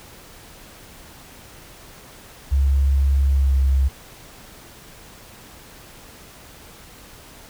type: tone with pitch glide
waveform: sine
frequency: 68.7 to 67.25 Hz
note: C#2 to C2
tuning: -15 to +48 cents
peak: -14 dBFS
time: 2.51-3.89 s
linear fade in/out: 20 ms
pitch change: -37 cents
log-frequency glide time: 3.31-3.56 s
effects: pink hiss -44 dBFS RMS until 7.49 s